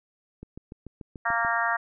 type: click train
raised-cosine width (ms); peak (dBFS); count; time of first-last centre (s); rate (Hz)
3; -27; 8; 0.43-1.449; 6.87
type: harmonic tone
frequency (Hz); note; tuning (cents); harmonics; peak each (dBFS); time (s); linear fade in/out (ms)
231.7; A#3; -10; 3 / 4 / 5 / 6 / 7 / 8; -30 / -30 / -30 / -30 / -30 / -30; 1.25-1.77; 10
effects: none